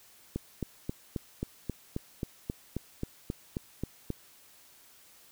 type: click train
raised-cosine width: 3 ms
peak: -19 dBFS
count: 15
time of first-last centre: 0.36-4.103 s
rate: 3.74 Hz
effects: white hiss -58 dBFS RMS until 5.31 s